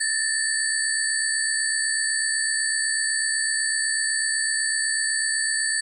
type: tone cluster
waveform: sine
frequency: 1741 / 1809 / 4525 / 7920 / 8900 Hz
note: A6 / A6 / C#8 / B8 / C#9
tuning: -19 / +48 / +35 / +4 / +6 cents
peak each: -28 dBFS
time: 0-5.81 s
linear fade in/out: 10 ms
effects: 9-bit